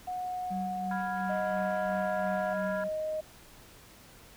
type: tone with pitch glide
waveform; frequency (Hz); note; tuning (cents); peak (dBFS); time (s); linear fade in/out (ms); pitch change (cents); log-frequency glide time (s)
sine; 730 to 724.1; F#5 to F#5; -24 to -38; -32; 0.07-2.54; 10; -14; 1.33-2.02
type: tone with tremolo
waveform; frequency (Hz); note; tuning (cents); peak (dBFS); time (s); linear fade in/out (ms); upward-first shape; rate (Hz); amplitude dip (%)
sine; 190.3; F#3; +49; -32; 0.5-2.89; 20; sine; 2.9; 55
type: chord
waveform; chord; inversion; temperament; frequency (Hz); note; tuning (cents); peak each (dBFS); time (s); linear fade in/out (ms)
sine; F diminished; second; equal; 987.8 / 1396.9 / 1661.2; Cb6 / F6 / Ab6; 0 / 0 / 0; -39; 0.91-2.84; 2
type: tone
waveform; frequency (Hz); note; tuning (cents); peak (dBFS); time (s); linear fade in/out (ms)
sine; 622.3; D#5; 0; -30; 1.29-3.21; 10
effects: tanh soft clip ceiling -22 dBFS + pink hiss -54 dBFS RMS until 4.36 s